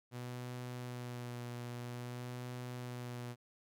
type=tone with vibrato; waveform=sawtooth; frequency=122.5 Hz; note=B2; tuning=14 cents flat; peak=-38 dBFS; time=0.11-3.36 s; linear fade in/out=50 ms; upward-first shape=sine; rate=0.51 Hz; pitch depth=22 cents each way; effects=none